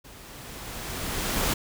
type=noise with level ramp; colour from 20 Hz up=pink; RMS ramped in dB=-48 to -24 dBFS; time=0.04-1.54 s; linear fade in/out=10 ms; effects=none